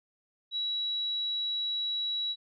sine tone, 3900 Hz, B7, 23 cents flat, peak -29 dBFS, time 0.51-2.36 s, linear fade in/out 50 ms, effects none

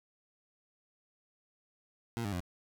20% pulse tone with pitch steps, 116.6 / 101.51 / 88.37 Hz, A#2 / G#2 / F2, +1 / -39 / +21 cents, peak -29 dBFS, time 2.17-2.404 s, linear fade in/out 0 ms, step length 78 ms, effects none

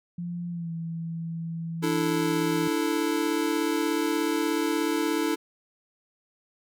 sine tone with pitch glide, 173.6 to 165.38 Hz, F3 to E3, -10 to +6 cents, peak -30 dBFS, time 0.18-2.68 s, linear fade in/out 5 ms, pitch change -84 cents, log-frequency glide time 0.5-0.71 s
square chord, D suspended second, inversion none, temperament just, 293.7 / 330.4 / 440.5 Hz, D4 / E4 / A4, 0 / +4 / +2 cents, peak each -29 / -28 / -31 dBFS, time 1.82-5.36 s, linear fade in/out 20 ms
effects none

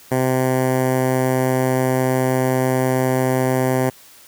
10% pulse tone with notch filter, 129.4 Hz, C3, 19 cents flat, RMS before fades -18 dBFS, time 0.11-3.9 s, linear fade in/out 10 ms, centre 3800 Hz, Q 0.53, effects white hiss -46 dBFS RMS until 4.27 s + high-pass 60 Hz 12 dB/octave

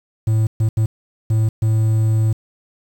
triangle tone bursts at uneven times, 110 Hz, A2, in tune, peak -11 dBFS, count 5, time 0.27-0.47 / 0.6-0.69 / 0.77-0.86 / 1.3-1.49 / 1.62-2.33 s, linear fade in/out 5 ms, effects 7-bit

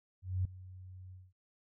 sine tone with ADSR envelope, 92.5 Hz, F#2, in tune, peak -28 dBFS, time 0.22-1.33 s, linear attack 230 ms, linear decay 4 ms, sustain -19 dB, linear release 210 ms, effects none

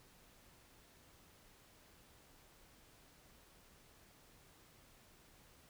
silence, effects pink hiss -65 dBFS RMS until 5.69 s

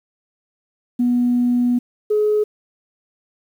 sine tone pair in turn, 244.2 / 422.8 Hz, B3 / G#4, -19 / +31 cents, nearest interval minor seventh, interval 950 cents, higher second, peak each -13 dBFS, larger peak neither, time 0.99-1.79 / 2.1-2.44 s, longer first, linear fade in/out 10 ms, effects tanh soft clip ceiling -9 dBFS + 8-bit

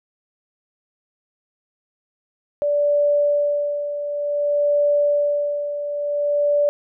sine tone with tremolo, 582 Hz, D5, 16 cents flat, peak -14 dBFS, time 2.62-6.69 s, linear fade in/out 0 ms, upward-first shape sine, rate 0.55 Hz, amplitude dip 65%, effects none

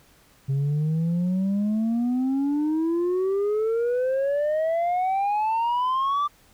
sine exponential sweep, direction up, 134.1 to 1184 Hz, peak -18 dBFS, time 0.48-6.28 s, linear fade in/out 20 ms, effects tanh soft clip ceiling -20 dBFS + pink hiss -57 dBFS RMS until 6.53 s

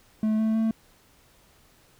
triangle tone with pitch steps, 216.7 / 220 / 222.8 Hz, A3 / A3 / A3, -26 / 0 / +22 cents, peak -19 dBFS, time 0.23-0.71 s, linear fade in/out 2 ms, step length 160 ms, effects pink hiss -59 dBFS RMS until 1.99 s

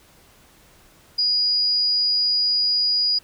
sine tone, 4898 Hz, D#8, 28 cents flat, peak -17 dBFS, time 1.18-3.19 s, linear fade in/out 10 ms, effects pink hiss -53 dBFS RMS until 3.23 s

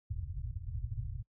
white low-pass noise, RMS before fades -39 dBFS, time 0.1-1.23 s, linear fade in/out 10 ms, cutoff 130 Hz, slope 96 dB/octave, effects noise-tail reverb RT60 0.1 s tail -25 dB re dry

